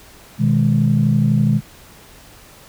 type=chord; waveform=sine; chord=G# minor; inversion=first; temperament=equal; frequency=123.47 / 155.56 / 207.7 Hz; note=B2 / D#3 / G#3; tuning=0 / 0 / 0 cents; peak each=-16 dBFS; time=0.38-1.61 s; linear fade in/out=50 ms; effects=tanh soft clip ceiling -4 dBFS + pink hiss -44 dBFS RMS until 2.68 s